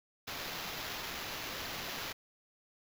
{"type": "noise with sample-and-hold", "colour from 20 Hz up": "blue", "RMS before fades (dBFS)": -41, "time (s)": [0.27, 2.13], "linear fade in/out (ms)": 10, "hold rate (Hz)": 8820, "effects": []}